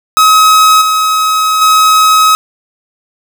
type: tone with level steps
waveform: 45% pulse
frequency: 1274 Hz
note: D#6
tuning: 41 cents sharp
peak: -3 / -8 / -4 dBFS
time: 0.17-2.35 s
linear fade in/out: 0 ms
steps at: 0.81 / 1.61 s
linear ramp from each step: 10 ms
effects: none